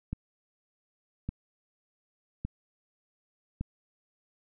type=click train; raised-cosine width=5 ms; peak=-20 dBFS; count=4; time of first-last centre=0.13-3.61 s; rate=0.862 Hz; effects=none